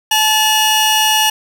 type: tone pair together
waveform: sawtooth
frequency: 867.5 / 2881 Hz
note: A5 / F#7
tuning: -25 / -47 cents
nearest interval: octave + major sixth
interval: 2078 cents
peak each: -10 dBFS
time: 0.11-1.3 s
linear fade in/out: 5 ms
effects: none